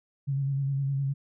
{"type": "tone with vibrato", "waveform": "sine", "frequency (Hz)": 137.7, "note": "C#3", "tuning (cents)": -11, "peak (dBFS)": -25, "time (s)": [0.27, 1.14], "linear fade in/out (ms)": 20, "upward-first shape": "square", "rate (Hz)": 9.8, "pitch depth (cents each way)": 27, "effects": []}